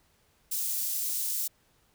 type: high-pass noise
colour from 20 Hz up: white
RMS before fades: -31 dBFS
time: 0.51-1.48 s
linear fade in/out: 10 ms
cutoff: 6500 Hz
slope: 12 dB/octave
effects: pink hiss -67 dBFS RMS until 1.94 s